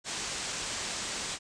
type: low-pass noise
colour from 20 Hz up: white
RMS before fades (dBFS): -36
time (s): 0.04-1.39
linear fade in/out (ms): 50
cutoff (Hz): 8400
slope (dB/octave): 48
effects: resampled to 22050 Hz